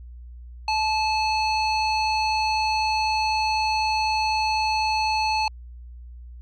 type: tone with low-pass filter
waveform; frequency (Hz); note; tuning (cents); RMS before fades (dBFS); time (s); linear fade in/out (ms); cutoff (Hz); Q
square; 868; A5; -24; -23; 0.68-5.48; 2; 4100; 2.6
effects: added 60 Hz sine -38 dBFS peak until 6.41 s